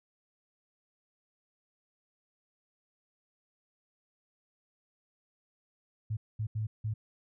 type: tone bursts at uneven times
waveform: sine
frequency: 108.5 Hz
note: A2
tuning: 24 cents flat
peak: -30 dBFS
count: 4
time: 6.1-6.17 / 6.39-6.47 / 6.55-6.67 / 6.84-6.94 s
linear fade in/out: 10 ms
effects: none